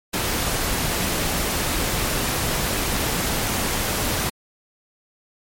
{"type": "noise", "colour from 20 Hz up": "pink", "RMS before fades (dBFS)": -23, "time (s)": [0.13, 4.3], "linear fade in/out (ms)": 10, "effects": ["MP3 64 kbps"]}